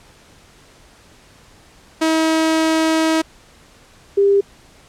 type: tone pair in turn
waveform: sawtooth / sine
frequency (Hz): 320.1 / 398.8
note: D#4 / G4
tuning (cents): +49 / +30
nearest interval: major third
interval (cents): 381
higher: second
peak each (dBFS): -10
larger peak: neither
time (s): 2.01-3.22 / 4.17-4.41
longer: first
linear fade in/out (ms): 10
effects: pink hiss -48 dBFS RMS until 4.88 s + low-pass 9000 Hz 12 dB/octave